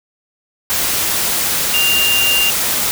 sine tone in noise, 2793 Hz, F7, 1 cent flat, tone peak -13 dBFS, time 1.74-2.5 s, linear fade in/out 0 ms, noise white, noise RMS -17 dBFS, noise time 0.7-2.91 s, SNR +1 dB, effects none

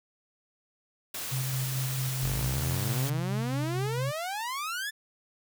white noise, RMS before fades -36 dBFS, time 1.14-3.1 s, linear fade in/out 5 ms
sine tone with tremolo, 130.81 Hz, C3, in tune, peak -28 dBFS, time 1.31-4.12 s, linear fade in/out 20 ms, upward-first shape square, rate 4.5 Hz, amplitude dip 25%
sawtooth exponential sweep, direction up, 43.65 to 1775 Hz, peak -28 dBFS, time 2.22-4.91 s, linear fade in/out 20 ms
effects none

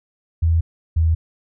sine tone pair in turn, 82.41 / 81.13 Hz, E2 / E2, 0 / -27 cents, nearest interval unison, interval 27 cents, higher first, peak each -13 dBFS, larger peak neither, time 0.42-0.61 / 0.96-1.15 s, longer neither, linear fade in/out 10 ms, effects none

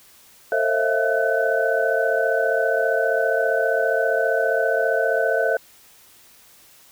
sine tone cluster, 451.5 / 535 / 643 / 678 / 1507 Hz, A4 / C5 / E5 / E5 / F#6, +45 / +38 / -43 / +49 / +31 cents, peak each -24 dBFS, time 0.52-5.57 s, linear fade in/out 2 ms, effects white hiss -51 dBFS RMS until 6.91 s

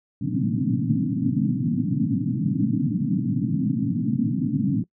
white band-pass noise, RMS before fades -23 dBFS, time 0.21-4.84 s, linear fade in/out 5 ms, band 110 to 290 Hz, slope 96 dB/octave, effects noise-tail reverb RT60 0.1 s tail -23 dB re dry

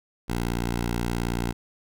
10% pulse tone, 58.7 Hz, A#1, 13 cents sharp, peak -17 dBFS, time 0.28-1.53 s, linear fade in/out 20 ms, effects none

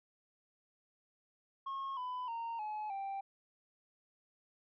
sine tone with pitch steps, 1085 / 1000.7 / 923 / 851.3 / 785.1 Hz, C#6 / B5 / A#5 / G#5 / G5, -37 / +23 / -17 / +43 / +2 cents, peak -35 dBFS, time 1.66-3.21 s, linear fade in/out 10 ms, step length 310 ms, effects tanh soft clip ceiling -37 dBFS

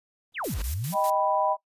pink noise with exponential growth, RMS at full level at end -35 dBFS, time 0.32-0.62 s, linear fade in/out 2 ms, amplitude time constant 64 ms
sine exponential two-way sweep, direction down then up, 3951 to 45.28 to 211.7 Hz, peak -28 dBFS, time 0.34-0.96 s, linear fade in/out 50 ms, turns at 0.59 s
blue noise with tremolo, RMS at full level -35 dBFS, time 0.44-1.1 s, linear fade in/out 2 ms, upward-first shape square, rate 5 Hz, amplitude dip 75%
sine chord, Eb augmented, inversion none, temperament equal, 622.3 / 784 / 987.8 Hz, Eb5 / G5 / B5, 0 / 0 / 0 cents, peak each -26 dBFS, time 0.92-1.57 s, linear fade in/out 50 ms
effects noise-tail reverb RT60 0.1 s tail -18 dB re dry + resampled to 32000 Hz

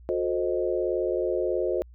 sine chord, F# diminished seventh, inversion none, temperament equal with one note detuned, 361.5 / 440 / 523.3 / 622.3 Hz, F#4 / A4 / C5 / Eb5, -40 / 0 / 0 / 0 cents, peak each -27 / -31 / -29 / -31 dBFS, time 0.09-1.82 s, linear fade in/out 0 ms, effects added 60 Hz sine -46 dBFS peak until 1.94 s

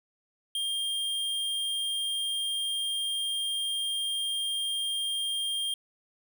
square tone, 3206 Hz, G7, 38 cents sharp, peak -29 dBFS, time 0.55-5.74 s, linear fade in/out 2 ms, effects none

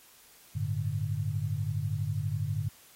sine chord, G suspended second, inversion none, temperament just, 98 / 110.25 / 147 Hz, G2 / A2 / D3, 0 / +4 / +2 cents, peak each -33 dBFS, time 0.55-2.69 s, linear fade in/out 10 ms, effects white hiss -57 dBFS RMS until 2.95 s + AAC 48 kbps

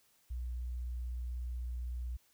sine tone with vibrato, 60.9 Hz, B1, 24 cents flat, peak -36 dBFS, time 0.3-2.17 s, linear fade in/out 10 ms, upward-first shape triangle, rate 16 Hz, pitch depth 13 cents each way, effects white hiss -70 dBFS RMS until 2.33 s

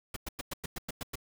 pink noise bursts, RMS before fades -37 dBFS, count 9, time 0.14-1.156 s, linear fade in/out 5 ms, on 24 ms, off 100 ms, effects none

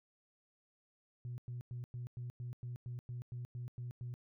sine tone bursts, 122 Hz, B2, 21 cents flat, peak -39 dBFS, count 13, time 1.25-4.14 s, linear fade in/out 0 ms, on 130 ms, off 100 ms, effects tanh soft clip ceiling -37 dBFS

